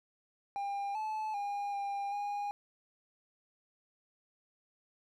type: tone with pitch steps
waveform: triangle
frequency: 801 / 866 / 810 / 801 / 817 Hz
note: G5 / A5 / G#5 / G5 / G#5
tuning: +37 / -28 / -43 / +37 / -29 cents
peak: -32 dBFS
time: 0.56-2.51 s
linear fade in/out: 0 ms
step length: 390 ms
effects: none